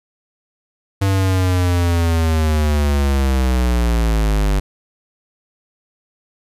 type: linear sweep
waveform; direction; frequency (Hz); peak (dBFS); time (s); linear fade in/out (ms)
square; down; 98.3 to 48.35; -14; 1.01-4.6; 10
effects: resampled to 32000 Hz + 9-bit